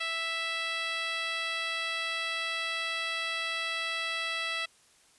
10% pulse tone with band-pass filter, 659.3 Hz, E5, in tune, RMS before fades -33 dBFS, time 0-4.66 s, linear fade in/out 10 ms, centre 2700 Hz, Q 0.85, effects white hiss -62 dBFS RMS until 5.18 s + resampled to 24000 Hz

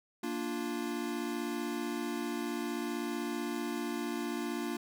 square chord, Bb major, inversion none, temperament equal, 233.1 / 293.7 / 349.2 Hz, Bb3 / D4 / F4, 0 / 0 / 0 cents, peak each -39 / -39 / -39 dBFS, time 0.23-4.77 s, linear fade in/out 5 ms, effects none

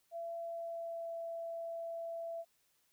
sine tone with pitch glide, 674 to 668.2 Hz, E5 to E5, +38 to +23 cents, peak -39 dBFS, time 0.11-2.45 s, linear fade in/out 50 ms, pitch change -15 cents, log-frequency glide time 0.37-1.15 s, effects white hiss -75 dBFS RMS until 2.92 s

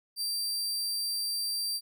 sawtooth tone, 4699 Hz, D8, in tune, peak -27 dBFS, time 0.16-1.81 s, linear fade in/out 50 ms, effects none

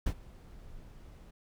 brown noise with ADSR envelope, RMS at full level -27 dBFS, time 0.06-1.31 s, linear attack 6 ms, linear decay 69 ms, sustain -23 dB, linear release 9 ms, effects none

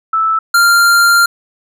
sine / square tone pair in turn, 1315 / 1391.5 Hz, E6 / F6, -5 / -7 cents, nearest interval minor second, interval 98 cents, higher second, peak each -10 / -7 dBFS, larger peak second, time 0.13-0.39 / 0.54-1.26 s, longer second, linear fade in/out 5 ms, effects none

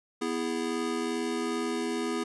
square chord, E major, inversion second, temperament equal with one note detuned, 246.9 / 329.6 / 412 Hz, B3 / E4 / G#4, 0 / 0 / -14 cents, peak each -34 dBFS, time 0.21-2.24 s, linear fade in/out 10 ms, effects resampled to 24000 Hz

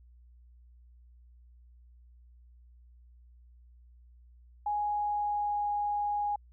sine tone with pitch glide, 830.6 to 825.3 Hz, G#5 to G#5, 0 to -11 cents, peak -28 dBFS, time 4.66-6.36 s, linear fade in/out 5 ms, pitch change -11 cents, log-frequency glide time 4.91-5.65 s, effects added 60 Hz sine -54 dBFS peak until 6.52 s

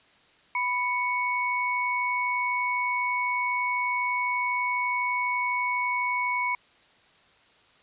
sine tone pair together, 989.8 / 2222 Hz, B5 / C#7, +4 / +4 cents, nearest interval octave + major second, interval 1400 cents, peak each -27 dBFS, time 0.55-6.55 s, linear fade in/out 2 ms, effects white hiss -59 dBFS RMS until 7.82 s + resampled to 8000 Hz

